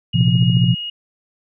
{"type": "tone", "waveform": "sine", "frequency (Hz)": 2874, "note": "F7", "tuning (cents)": 49, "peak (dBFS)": -24, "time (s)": [0.13, 0.9], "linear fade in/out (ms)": 5}
{"type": "chord", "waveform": "sine", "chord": "Bb suspended second", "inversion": "none", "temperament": "equal", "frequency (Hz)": [116.54, 130.81, 174.61], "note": ["Bb2", "C3", "F3"], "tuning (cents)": [0, 0, 0], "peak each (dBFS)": -16, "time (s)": [0.14, 0.75], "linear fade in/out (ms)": 10}
{"type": "click train", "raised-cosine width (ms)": 3, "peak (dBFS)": -20, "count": 7, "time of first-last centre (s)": [0.21, 0.642], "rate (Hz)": 13.9}
{"effects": []}